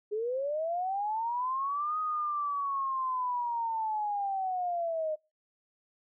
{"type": "linear two-way sweep", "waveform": "sine", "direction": "up then down", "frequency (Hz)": [409.1, 1255, 611], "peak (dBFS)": -29, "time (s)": [0.11, 5.16], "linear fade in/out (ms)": 20, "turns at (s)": 1.99, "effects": ["noise-tail reverb RT60 0.3 s tail -26 dB re dry"]}